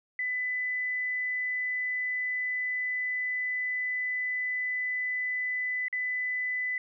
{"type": "tone with dropouts", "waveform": "sine", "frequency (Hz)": 2000, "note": "B6", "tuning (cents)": 21, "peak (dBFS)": -28, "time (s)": [0.19, 6.78], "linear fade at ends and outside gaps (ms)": 2, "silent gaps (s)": [5.883, 5.927], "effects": []}